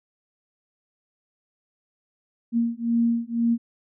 sine beating tone pair, 232.2 / 234.2 Hz, A#3 / A#3, -7 / +8 cents, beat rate 2 Hz, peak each -23 dBFS, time 2.52-3.58 s, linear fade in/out 50 ms, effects none

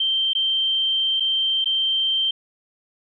sine tone with dropouts, 3136 Hz, G7, in tune, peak -18 dBFS, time 0-2.31 s, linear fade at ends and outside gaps 5 ms, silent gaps 0.334-0.35 / 1.199-1.204 / 1.644-1.657 s, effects none

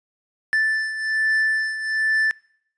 triangle beating tone pair, 1760 / 1761.2 Hz, A6 / A6, 0 / +1 cents, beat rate 1.2 Hz, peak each -18 / -24 dBFS, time 0.53-2.31 s, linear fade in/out 0 ms, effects noise-tail reverb RT60 0.7 s tail -25 dB re dry + resampled to 22050 Hz

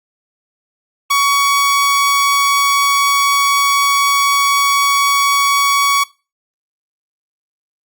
sawtooth tone, 1124 Hz, C#6, 24 cents sharp, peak -7 dBFS, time 1.1-6.04 s, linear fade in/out 10 ms, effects noise-tail reverb RT60 0.3 s tail -20 dB re dry + Opus 48 kbps

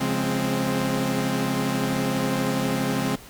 sawtooth chord, Db major seventh, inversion none, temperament equal with one note detuned, 136.92 / 174.61 / 207.7 / 261.6 Hz, Db3 / F3 / Ab3 / C4, -21 / 0 / 0 / 0 cents, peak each -25 / -27 / -24 / -22 dBFS, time 0-3.16 s, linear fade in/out 10 ms, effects pink hiss -45 dBFS RMS until 3.29 s

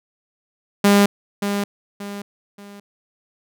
sawtooth tone with echo, 202 Hz, G#3, 48 cents flat, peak -7 dBFS, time 0.84-1.06 s, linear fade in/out 5 ms, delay 580 ms, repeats 3, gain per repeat -9 dB, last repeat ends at 2.8 s, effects none

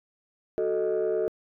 sine chord, D# diminished, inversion first, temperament equal, 370 / 440 / 622.3 Hz, F#4 / A4 / D#5, 0 / 0 / 0 cents, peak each -27 / -25 / -29 dBFS, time 0.58-1.28 s, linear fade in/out 0 ms, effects tanh soft clip ceiling -19 dBFS

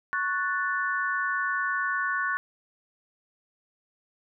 sine chord, F# minor, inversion second, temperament equal, 1108.7 / 1480 / 1760 Hz, C#6 / F#6 / A6, 0 / 0 / 0 cents, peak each -30 / -28 / -31 dBFS, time 0.13-2.37 s, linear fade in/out 0 ms, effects none

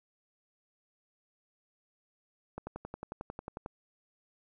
click train, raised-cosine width 1 ms, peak -25 dBFS, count 13, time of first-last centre 2.58-3.661 s, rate 11.1 Hz, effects none

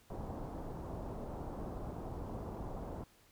pink low-pass noise, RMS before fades -43 dBFS, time 0.1-3.04 s, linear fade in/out 5 ms, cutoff 950 Hz, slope 24 dB/octave, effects pink hiss -66 dBFS RMS until 3.31 s

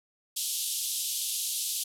white band-pass noise, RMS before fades -32 dBFS, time 0.36-1.84 s, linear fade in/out 10 ms, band 3000 to 13000 Hz, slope 48 dB/octave, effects none

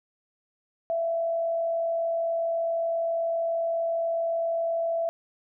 sine tone with frequency modulation, 667 Hz, E5, 20 cents sharp, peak -24 dBFS, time 0.9-5.09 s, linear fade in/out 0 ms, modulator 47.4 Hz, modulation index 0.24, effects none

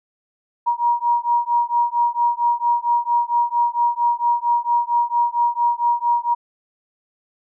sine beating tone pair, 949 / 953.4 Hz, A#5 / A#5, +31 / +39 cents, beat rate 4.4 Hz, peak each -19 dBFS, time 0.66-6.35 s, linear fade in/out 20 ms, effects none

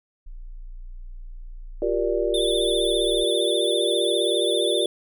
sine tone, 29.54 Hz, A#0, 24 cents sharp, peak -34 dBFS, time 0.26-3.24 s, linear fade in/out 10 ms
sine chord, G minor seventh, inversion third, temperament just, 352.8 / 392 / 470.4 / 588 Hz, F4 / G4 / Bb4 / D5, +18 / 0 / +16 / +2 cents, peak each -26 dBFS, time 1.82-4.86 s, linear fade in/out 2 ms
square tone with vibrato, 3523 Hz, A7, 1 cent sharp, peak -25 dBFS, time 2.34-4.86 s, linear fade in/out 2 ms, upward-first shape sine, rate 15 Hz, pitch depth 54 cents each way
effects none

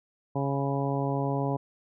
harmonic tone with a mistuned harmonic, 138.59 Hz, C#3, in tune, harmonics 1 / 2 / 3 / 4 / 5 / 6 / 7, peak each -29 / -32 / -34 / -35 / -36 / -37 / -37 dBFS, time 0.35-1.57 s, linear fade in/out 10 ms, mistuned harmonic 7, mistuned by +22 cents, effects none

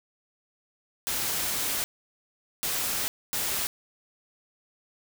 white noise bursts at uneven times, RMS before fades -29 dBFS, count 3, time 1.07-1.84 / 2.63-3.08 / 3.33-3.67 s, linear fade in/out 0 ms, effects none

